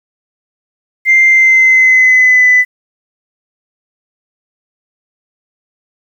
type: tone with pitch glide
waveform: sine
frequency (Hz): 2093 to 1998.5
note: C7 to B6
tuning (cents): 0 to +20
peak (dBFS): -3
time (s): 1.05-2.65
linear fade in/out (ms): 50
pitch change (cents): -80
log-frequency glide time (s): 1.27-2.48
effects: tanh soft clip ceiling 0 dBFS + 7-bit